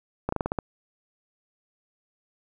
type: slowing click train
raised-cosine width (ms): 1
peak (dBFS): -12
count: 7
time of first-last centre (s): 0.29-0.588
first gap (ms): 34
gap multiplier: 1.15
effects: 9-bit